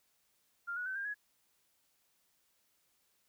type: tone with pitch steps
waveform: sine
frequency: 1396.9 / 1462.1 / 1530.4 / 1601.8 / 1676.6 Hz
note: F6 / F#6 / G6 / G6 / G#6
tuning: 0 / -21 / -42 / +37 / +16 cents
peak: -36 dBFS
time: 0.67-1.145 s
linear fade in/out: 20 ms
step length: 95 ms
effects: white hiss -75 dBFS RMS until 3.28 s